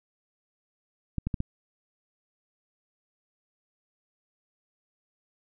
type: clicks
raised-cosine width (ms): 5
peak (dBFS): -16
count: 4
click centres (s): 1.183 / 1.27 / 1.342 / 1.404
effects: none